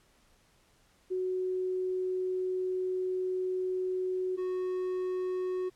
sine / triangle tone pair in turn, 370 / 368 Hz, F#4 / F#4, 0 / -9 cents, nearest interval unison, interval 9 cents, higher first, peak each -29 / -28 dBFS, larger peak second, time 1.1-4.37 / 4.37-5.7 s, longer first, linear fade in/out 20 ms, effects pink hiss -66 dBFS RMS until 5.75 s + low-pass 11000 Hz 12 dB/octave

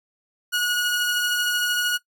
sawtooth tone pair together, 1453 / 2893 Hz, F#6 / F#7, -32 / -40 cents, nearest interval octave, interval 1192 cents, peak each -18 / -27 dBFS, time 0.52-1.98 s, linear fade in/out 20 ms, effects noise-tail reverb RT60 0.1 s tail -18 dB re dry

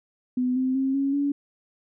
sine tone with pitch steps, 251.2 / 259 / 267.1 / 275.4 / 283.9 Hz, B3 / C4 / C4 / C#4 / C#4, +30 / -17 / +36 / -11 / +41 cents, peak -21 dBFS, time 0.37-1.32 s, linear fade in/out 5 ms, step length 190 ms, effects none

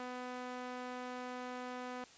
sawtooth tone with band-pass filter, 250 Hz, B3, 21 cents sharp, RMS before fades -44 dBFS, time 0-2.04 s, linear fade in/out 2 ms, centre 1000 Hz, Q 0.66, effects white hiss -59 dBFS RMS until 2.17 s + resampled to 16000 Hz

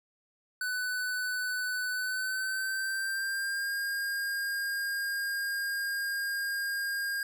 square tone with pitch glide, 1498 to 1614.8 Hz, F#6 to G#6, +21 to -49 cents, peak -31 dBFS, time 0.61-7.23 s, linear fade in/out 2 ms, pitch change +130 cents, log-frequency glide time 1.94-3.72 s, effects none

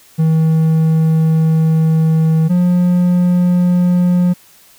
triangle tone pair in turn, 160 / 177.99 Hz, D#3 / F3, +49 / +33 cents, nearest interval major second, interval 184 cents, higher second, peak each -7 dBFS, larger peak neither, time 0.18-2.49 / 2.49-4.34 s, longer first, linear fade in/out 20 ms, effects white hiss -46 dBFS RMS until 4.78 s

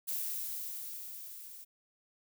violet noise with level ramp, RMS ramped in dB -35 to -50 dBFS, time 0.07-1.65 s, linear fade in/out 20 ms, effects none

